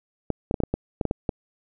clicks, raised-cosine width 2 ms, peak -10 dBFS, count 10, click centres 0.303 / 0.511 / 0.542 / 0.603 / 0.636 / 0.74 / 1.012 / 1.053 / 1.111 / 1.292 s, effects none

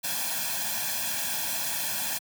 white noise with comb filter, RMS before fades -30 dBFS, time 0.03-2.19 s, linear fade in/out 20 ms, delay 1.2 ms, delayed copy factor +1, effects high-pass 150 Hz 12 dB/octave

